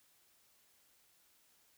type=silence; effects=white hiss -70 dBFS RMS until 1.77 s